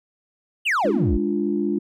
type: exponential sweep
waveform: triangle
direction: down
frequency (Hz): 3128 to 44.7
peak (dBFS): -16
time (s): 0.65-1.18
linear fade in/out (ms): 20
type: chord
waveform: sine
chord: D diminished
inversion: second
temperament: equal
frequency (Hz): 207.7 / 293.7 / 349.2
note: Ab3 / D4 / F4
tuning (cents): 0 / 0 / 0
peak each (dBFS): -24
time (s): 0.84-1.79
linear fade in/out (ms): 10
effects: tanh soft clip ceiling -8 dBFS